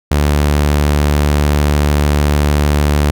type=tone; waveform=sawtooth; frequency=73.42 Hz; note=D2; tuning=in tune; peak=-6 dBFS; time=0.11-3.11 s; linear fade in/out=5 ms; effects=none